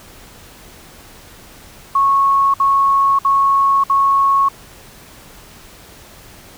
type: tone bursts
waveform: sine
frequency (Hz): 1101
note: C#6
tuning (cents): -12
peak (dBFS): -10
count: 4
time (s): 1.95-4.487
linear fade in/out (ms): 5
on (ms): 590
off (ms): 59
effects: pink hiss -41 dBFS RMS until 6.57 s